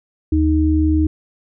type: tone pair together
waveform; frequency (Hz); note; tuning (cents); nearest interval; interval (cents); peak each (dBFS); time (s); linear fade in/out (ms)
sine; 77.78 / 311.1; D#2 / D#4; 0 / 0; 2 octaves; 2400; -15; 0.32-1.07; 5
effects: none